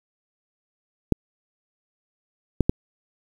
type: clicks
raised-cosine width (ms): 3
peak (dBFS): -4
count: 3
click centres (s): 1.123 / 2.607 / 2.695
effects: 7-bit